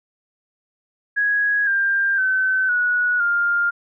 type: tone with pitch steps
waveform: sine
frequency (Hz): 1661.2 / 1592.6 / 1526.9 / 1463.8 / 1403.4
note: G#6 / G6 / G6 / F#6 / F6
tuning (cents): 0 / +27 / -46 / -19 / +8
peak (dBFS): -16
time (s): 1.16-3.71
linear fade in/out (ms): 20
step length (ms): 510
effects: none